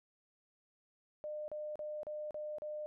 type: tone bursts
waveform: sine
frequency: 604 Hz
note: D5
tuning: 48 cents sharp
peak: -39 dBFS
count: 6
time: 1.24-2.86 s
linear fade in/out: 0 ms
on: 240 ms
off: 36 ms
effects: none